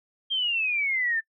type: exponential sweep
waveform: sine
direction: down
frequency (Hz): 3219 to 1762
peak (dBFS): -23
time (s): 0.3-1.21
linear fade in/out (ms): 20
effects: noise-tail reverb RT60 0.1 s tail -25 dB re dry